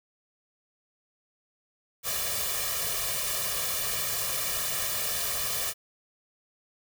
white noise with comb filter, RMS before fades -30 dBFS, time 2.03-5.74 s, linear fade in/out 50 ms, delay 1.7 ms, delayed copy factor +1, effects none

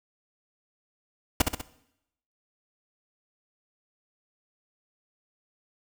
pink noise with echo, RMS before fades -19 dBFS, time 1.4-1.42 s, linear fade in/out 5 ms, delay 65 ms, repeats 3, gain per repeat -5 dB, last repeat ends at 1.615 s, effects noise-tail reverb RT60 0.8 s tail -18 dB re dry

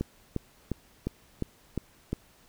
click train, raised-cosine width 3 ms, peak -16 dBFS, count 7, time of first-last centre 0.01-2.13 s, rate 2.83 Hz, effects pink hiss -60 dBFS RMS until 2.48 s

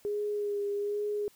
sine tone with vibrato, 411 Hz, G#4, 18 cents flat, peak -29 dBFS, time 0.05-1.28 s, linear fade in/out 0 ms, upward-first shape sine, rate 1.2 Hz, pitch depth 23 cents each way, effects white hiss -62 dBFS RMS until 1.35 s

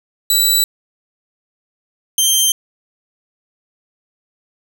15% pulse tone pair in turn, 3951 / 3148 Hz, B7 / G7, 0 / +7 cents, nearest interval major third, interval 393 cents, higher first, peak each -4 dBFS, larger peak neither, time 0.3-0.64 / 2.18-2.52 s, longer neither, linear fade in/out 2 ms, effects none

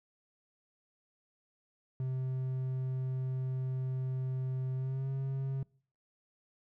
triangle tone with pitch glide, 130 to 134.74 Hz, C3 to C#3, -11 to -49 cents, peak -30 dBFS, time 2-5.63 s, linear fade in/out 2 ms, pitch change +62 cents, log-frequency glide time 4.75-5.09 s, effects noise-tail reverb RT60 0.5 s tail -25 dB re dry

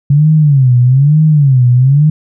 sine tone with vibrato, 138.59 Hz, C#3, in tune, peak -4 dBFS, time 0.1-2.1 s, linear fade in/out 5 ms, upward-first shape sine, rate 1.1 Hz, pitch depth 210 cents each way, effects none

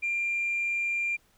sine tone, 2386 Hz, D7, 27 cents sharp, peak -25 dBFS, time 0.02-1.17 s, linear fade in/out 20 ms, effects tanh soft clip ceiling -22 dBFS + pink hiss -65 dBFS RMS until 1.37 s

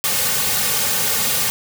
white noise with comb filter, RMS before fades -19 dBFS, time 0.04-1.5 s, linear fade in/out 0 ms, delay 3 ms, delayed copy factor -0.95, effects none

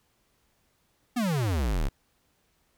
square exponential sweep, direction down, 256.8 to 31.25 Hz, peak -25 dBFS, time 1.16-1.89 s, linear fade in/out 10 ms, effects pink hiss -70 dBFS RMS until 2.77 s

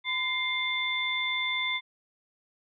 sine tone cluster, 1012 / 2102 / 3536 Hz, B5 / C7 / A7, +42 / +7 / +8 cents, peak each -36 / -29 / -31 dBFS, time 0.04-1.81 s, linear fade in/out 50 ms, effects none

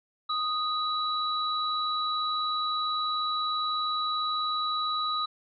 sine tone pair together, 1244.5 / 3926 Hz, D#6 / B7, 0 / -11 cents, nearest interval octave + minor sixth, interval 1989 cents, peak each -28 / -31 dBFS, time 0.29-5.26 s, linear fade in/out 10 ms, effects none

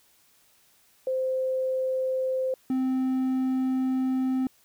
sine / triangle tone pair in turn, 520 / 260 Hz, C5 / C4, -11 / -11 cents, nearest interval octave, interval 1200 cents, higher first, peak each -24 / -21 dBFS, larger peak second, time 1.07-2.54 / 2.7-4.47 s, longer second, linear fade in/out 2 ms, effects white hiss -62 dBFS RMS until 4.64 s

